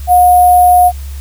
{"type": "tone with sample-and-hold", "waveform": "sine", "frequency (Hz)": 720, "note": "F#5", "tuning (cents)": -47, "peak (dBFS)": -3, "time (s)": [0.07, 0.92], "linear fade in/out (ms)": 50, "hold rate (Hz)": 11025, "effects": ["added 69 Hz sine -21 dBFS peak until 1.2 s", "white hiss -38 dBFS RMS until 1.2 s"]}